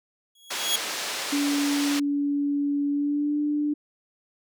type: tone with exponential growth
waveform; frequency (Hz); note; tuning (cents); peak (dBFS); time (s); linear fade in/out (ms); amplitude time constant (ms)
sawtooth; 3329; G#7; +3; -16; 0.35-0.76; 5; 88
type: band-pass noise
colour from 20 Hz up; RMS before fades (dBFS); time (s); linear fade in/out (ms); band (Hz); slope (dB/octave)
white; -31; 0.5-2; 10; 340 to 5800; 12
type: tone with pitch glide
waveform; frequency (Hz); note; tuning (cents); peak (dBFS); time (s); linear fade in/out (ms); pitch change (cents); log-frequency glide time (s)
sine; 286 to 295.4; D4 to D4; -46 to +10; -22; 1.32-3.74; 10; +56; 2.9-3.38
effects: none